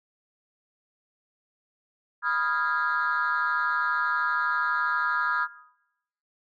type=chord; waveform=sine; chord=F half-diminished seventh; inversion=second; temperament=equal with one note detuned; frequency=987.8 / 1244.5 / 1396.9 / 1645 Hz; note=Cb6 / Eb6 / F6 / Ab6; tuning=0 / 0 / 0 / -17 cents; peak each=-31 / -28 / -27 / -27 dBFS; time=2.22-5.48 s; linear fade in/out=50 ms; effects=noise-tail reverb RT60 0.8 s tail -17 dB re dry + tanh soft clip ceiling -17 dBFS